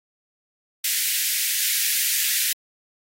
white high-pass noise, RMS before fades -22 dBFS, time 0.84-2.53 s, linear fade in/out 5 ms, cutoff 1700 Hz, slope 48 dB/octave, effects AAC 48 kbps

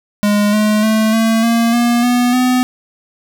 square tone with pitch steps, 206.6 / 212.5 / 218.6 / 224.9 / 231.4 / 238 / 244.8 / 251.9 Hz, G#3 / G#3 / A3 / A3 / A#3 / A#3 / B3 / B3, -9 / +40 / -11 / +38 / -13 / +36 / -15 / +34 cents, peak -11 dBFS, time 0.23-2.63 s, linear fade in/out 0 ms, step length 300 ms, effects none

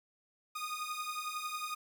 sawtooth beating tone pair, 1228 / 1239 Hz, D#6 / D#6, -23 / -8 cents, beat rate 11 Hz, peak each -37 / -36 dBFS, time 0.55-1.75 s, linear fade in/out 10 ms, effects 10-bit

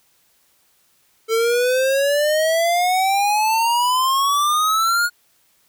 square exponential sweep, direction up, 442.7 to 1447 Hz, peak -16 dBFS, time 1.28-5.1 s, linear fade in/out 50 ms, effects white hiss -60 dBFS RMS until 5.68 s

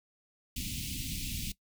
pink band-stop noise, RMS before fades -37 dBFS, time 0.56-1.52 s, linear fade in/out 5 ms, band 280 to 2400 Hz, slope 48 dB/octave, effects noise-tail reverb RT60 0.1 s tail -19 dB re dry

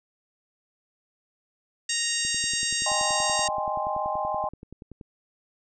harmonic tone, 932.3 Hz, A#5, in tune, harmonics 2 / 3 / 4 / 5 / 6 / 7 / 8 / 9, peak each -33 / -33 / -33 / -33 / -33 / -33 / -33 / -33 dBFS, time 1.89-3.48 s, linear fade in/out 5 ms
click train, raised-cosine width 3 ms, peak -29 dBFS, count 30, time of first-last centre 2.25-5.012 s, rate 10.5 Hz
sine chord, Ab major seventh, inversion second, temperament equal with one note detuned, 619.7 / 784 / 830.6 / 1046.5 Hz, Eb5 / G5 / Ab5 / C6, -7 / 0 / 0 / 0 cents, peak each -31 dBFS, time 2.86-4.49 s, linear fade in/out 5 ms
effects none

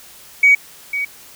sine tone with echo, 2257 Hz, C#7, 31 cents sharp, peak -6 dBFS, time 0.43-0.55 s, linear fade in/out 5 ms, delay 500 ms, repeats 1, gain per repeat -12 dB, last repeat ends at 1.05 s, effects tanh soft clip ceiling -2 dBFS + white hiss -42 dBFS RMS until 1.35 s

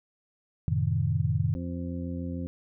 sine chord, F# diminished seventh, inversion none, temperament equal with one note detuned, 90.8 / 110 / 130.81 / 155.56 Hz, F#2 / A2 / C3 / Eb3, -32 / 0 / 0 / 0 cents, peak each -29 dBFS, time 0.68-1.54 s, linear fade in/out 0 ms
harmonic tone, 86.8 Hz, F2, 10 cents flat, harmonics 1 / 2 / 3 / 4 / 6, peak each -35 / -36 / -35 / -46 / -44 dBFS, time 1.55-2.47 s, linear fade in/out 0 ms
effects none

